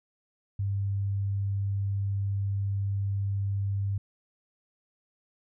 sine tone, 99.2 Hz, G2, 21 cents sharp, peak -26 dBFS, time 0.59-3.98 s, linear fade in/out 5 ms, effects none

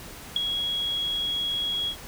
sine tone with ADSR envelope, 3319 Hz, G#7, 2 cents flat, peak -17 dBFS, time 0.36-1.96 s, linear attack 4 ms, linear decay 8 ms, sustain -8 dB, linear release 77 ms, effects pink hiss -42 dBFS RMS until 2.07 s

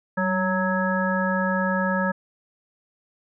harmonic tone with a mistuned harmonic, 185 Hz, F#3, in tune, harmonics 1 / 3 / 5 / 7 / 9, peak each -24 / -27 / -29 / -30 / -27 dBFS, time 0.17-2.12 s, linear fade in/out 10 ms, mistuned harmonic 1, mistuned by +52 cents, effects none

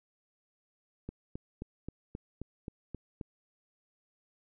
click train, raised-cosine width 3 ms, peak -26 dBFS, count 9, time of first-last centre 1.09-3.212 s, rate 3.77 Hz, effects none

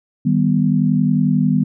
sine chord, Eb augmented, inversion none, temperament equal, 155.56 / 196 / 246.9 Hz, Eb3 / G3 / B3, 0 / 0 / 0 cents, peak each -17 dBFS, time 0.25-1.64 s, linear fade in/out 10 ms, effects none

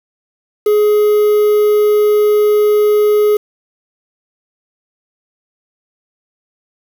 triangle tone with quantisation, 420 Hz, G#4, 19 cents sharp, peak -6 dBFS, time 0.66-3.37 s, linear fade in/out 5 ms, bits 5, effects none

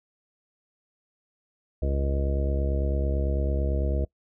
harmonic tone, 69 Hz, C#2, 7 cents flat, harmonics 1 / 2 / 3 / 4 / 5 / 6 / 7 / 8 / 9, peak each -24 / -34 / -38 / -39 / -36 / -42 / -36 / -46 / -36 dBFS, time 1.82-4.05 s, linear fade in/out 5 ms, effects noise-tail reverb RT60 0.1 s tail -22 dB re dry

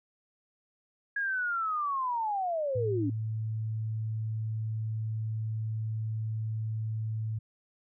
sine linear sweep, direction down, 1661.2 to 264.3 Hz, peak -28 dBFS, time 1.16-3.1 s, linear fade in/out 5 ms
sine tone, 110 Hz, A2, in tune, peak -30 dBFS, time 2.75-7.39 s, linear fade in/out 10 ms
effects none

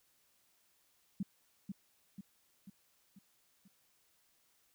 sine tone with echo, 195.7 Hz, G3, 3 cents flat, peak -33 dBFS, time 1.2-1.23 s, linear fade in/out 5 ms, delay 490 ms, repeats 5, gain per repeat -5 dB, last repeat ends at 3.68 s, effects white hiss -73 dBFS RMS until 4.74 s

